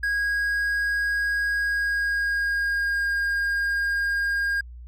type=tone with pitch glide; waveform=triangle; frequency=1643 to 1618.5 Hz; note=G#6 to G#6; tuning=-19 to -45 cents; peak=-20 dBFS; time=0.03-4.61 s; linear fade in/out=5 ms; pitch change=-26 cents; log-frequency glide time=1.56-3.09 s; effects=added 60 Hz sine -38 dBFS peak until 4.87 s